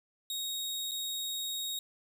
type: tone with dropouts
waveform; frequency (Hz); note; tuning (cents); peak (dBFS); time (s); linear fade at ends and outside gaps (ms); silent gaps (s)
sawtooth; 3760; A#7; +14; -31; 0.3-1.79; 2; 0.912-0.916
effects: 11-bit